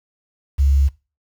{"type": "tone with quantisation", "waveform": "sine", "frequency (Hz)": 69.3, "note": "C#2", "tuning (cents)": 0, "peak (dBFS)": -12, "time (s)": [0.58, 0.89], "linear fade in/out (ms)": 20, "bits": 7, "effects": ["noise-tail reverb RT60 0.3 s tail -20 dB re dry"]}